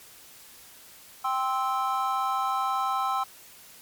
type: chord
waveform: triangle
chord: C major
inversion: second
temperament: just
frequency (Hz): 784.9 / 1046.5 / 1308.1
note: G5 / C6 / E6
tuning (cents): +2 / 0 / -14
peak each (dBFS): -27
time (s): 1.24-3.24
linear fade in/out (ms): 10
effects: white hiss -50 dBFS RMS until 3.81 s + MP3 96 kbps